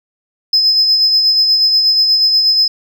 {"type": "tone with tremolo", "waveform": "sine", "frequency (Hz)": 5100, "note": "D#8", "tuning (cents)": 42, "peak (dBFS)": -5, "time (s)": [0.53, 2.68], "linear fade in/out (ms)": 5, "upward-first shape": "sine", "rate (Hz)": 8.3, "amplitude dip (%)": 45, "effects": ["tanh soft clip ceiling -5 dBFS", "7-bit"]}